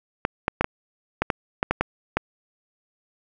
clicks, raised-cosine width 0.5 ms, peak -5 dBFS, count 10, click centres 0.251 / 0.481 / 0.61 / 0.644 / 1.22 / 1.302 / 1.629 / 1.71 / 1.81 / 2.17 s, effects none

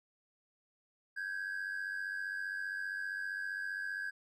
triangle ring-modulated tone, 1610 Hz, G6, 46 cents sharp, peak -31 dBFS, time 1.16-4.11 s, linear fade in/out 20 ms, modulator 47.6 Hz, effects tanh soft clip ceiling -29 dBFS

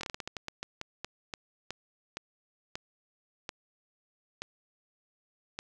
slowing click train, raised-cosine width 0.2 ms, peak -19 dBFS, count 19, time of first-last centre 0.01-5.589 s, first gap 23 ms, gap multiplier 1.26, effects none

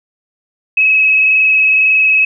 sine tone with frequency modulation, 2568 Hz, E7, 46 cents flat, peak -7 dBFS, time 0.77-2.25 s, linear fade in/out 5 ms, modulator 21.9 Hz, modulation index 1.4, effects none

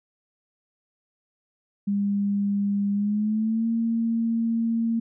sine tone with pitch glide, 201.5 to 228.8 Hz, G3 to A#3, +48 to -32 cents, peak -21 dBFS, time 1.87-5 s, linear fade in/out 10 ms, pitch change +220 cents, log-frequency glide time 2.93-3.68 s, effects none

